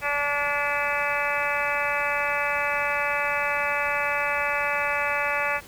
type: harmonic tone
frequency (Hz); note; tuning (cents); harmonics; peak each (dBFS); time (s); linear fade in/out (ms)
288.5; D4; -31; 2 / 3 / 4 / 5 / 6 / 7 / 8 / 9; -31 / -31 / -31 / -31 / -31 / -31 / -31 / -31; 0.01-5.61; 50
effects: pink hiss -46 dBFS RMS until 5.67 s